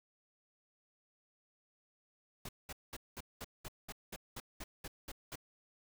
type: noise bursts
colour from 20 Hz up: pink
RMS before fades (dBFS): -45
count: 13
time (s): 2.45-5.357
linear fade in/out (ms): 5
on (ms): 39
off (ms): 200
effects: none